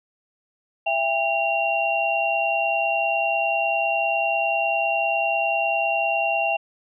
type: tone cluster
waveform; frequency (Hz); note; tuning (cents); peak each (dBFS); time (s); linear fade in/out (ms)
sine; 668 / 798 / 2757; E5 / G5 / F7; +23 / +31 / -23; -24; 0.86-6.57; 10
effects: none